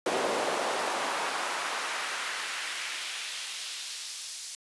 brown noise with high-pass filter sweep, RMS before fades -33 dBFS, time 0.06-4.55 s, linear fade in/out 2 ms, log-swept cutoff 450 to 5700 Hz, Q 1.1, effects high-pass 200 Hz 12 dB/octave + resampled to 24000 Hz

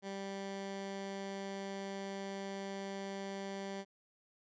15% pulse tone, 196 Hz, G3, in tune, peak -34 dBFS, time 0.02-3.85 s, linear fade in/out 50 ms, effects resampled to 16000 Hz

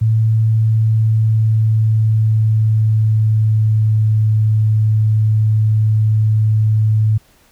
sine tone with pitch glide, 110.9 to 108.43 Hz, A2 to A2, +14 to -25 cents, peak -10 dBFS, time 0.01-7.18 s, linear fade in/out 10 ms, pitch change -39 cents, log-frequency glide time 0.23-4.32 s, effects pink hiss -52 dBFS RMS until 7.51 s

